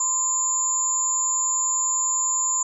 sine tone cluster, 1030 / 6900 / 7330 Hz, C6 / A8 / A#8, -28 / -35 / -30 cents, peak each -29 / -23 / -24 dBFS, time 0-2.63 s, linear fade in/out 5 ms, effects none

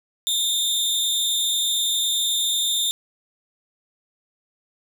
sawtooth tone with amplitude modulation, 3611 Hz, A7, 44 cents sharp, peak -14 dBFS, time 0.27-2.91 s, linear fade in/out 0 ms, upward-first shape sine, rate 252 Hz, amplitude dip 65%, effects none

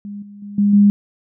sine tone with level steps, 203.6 Hz, G#3, 34 cents flat, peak -27 / -35 / -29 / -11 / -7 dBFS, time 0.05-0.9 s, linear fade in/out 0 ms, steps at 0.22 / 0.42 / 0.58 / 0.73 s, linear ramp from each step 5 ms, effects none

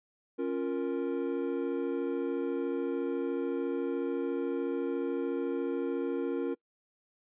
triangle chord, Bb minor, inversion first, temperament equal with one note detuned, 275.3 / 349.2 / 466.2 Hz, Db4 / F4 / Bb4, -12 / 0 / 0 cents, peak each -32 dBFS, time 0.38-6.55 s, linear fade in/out 20 ms, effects noise-tail reverb RT60 0.1 s tail -23 dB re dry + resampled to 8000 Hz

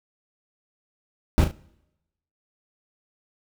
brown noise with echo, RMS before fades -17 dBFS, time 1.38-1.44 s, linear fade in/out 0 ms, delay 36 ms, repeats 2, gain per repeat -8 dB, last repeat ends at 1.512 s, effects noise-tail reverb RT60 0.9 s tail -23 dB re dry

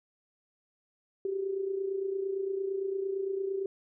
sine tone with amplitude modulation, 388.6 Hz, G4, 15 cents flat, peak -27 dBFS, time 1.25-3.66 s, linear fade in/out 2 ms, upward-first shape sine, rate 28.8 Hz, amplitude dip 60%, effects none

